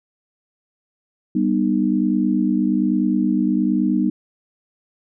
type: chord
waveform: sine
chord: G augmented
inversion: none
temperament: just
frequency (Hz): 196 / 245 / 306.2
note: G3 / B3 / D#4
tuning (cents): 0 / -14 / -28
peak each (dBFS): -20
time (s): 1.35-4.1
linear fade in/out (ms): 5
effects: none